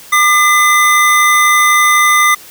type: tone pair together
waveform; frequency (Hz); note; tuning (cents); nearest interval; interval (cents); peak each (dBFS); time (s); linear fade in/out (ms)
square; 1200 / 2024; D6 / B6; +37 / +42; major sixth; 905; -10 / -11; 0.12-2.35; 10
effects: white hiss -36 dBFS RMS until 2.5 s